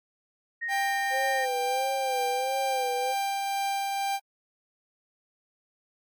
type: tone with pitch glide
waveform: sine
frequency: 1864.7 to 1848.6 Hz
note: A#6 to A#6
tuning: 0 to -15 cents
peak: -29 dBFS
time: 0.61-1.46 s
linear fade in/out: 20 ms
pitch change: -15 cents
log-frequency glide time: 0.81-0.94 s
type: tone with tremolo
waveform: 45% pulse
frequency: 791 Hz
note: G5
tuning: 15 cents sharp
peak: -26 dBFS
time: 0.68-4.2 s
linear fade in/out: 50 ms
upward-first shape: triangle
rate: 2.1 Hz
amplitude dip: 25%
type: tone with vibrato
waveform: sine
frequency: 516 Hz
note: C5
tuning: 24 cents flat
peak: -30 dBFS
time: 1.1-3.15 s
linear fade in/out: 50 ms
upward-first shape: sine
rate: 1.5 Hz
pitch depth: 88 cents each way
effects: AAC 64 kbps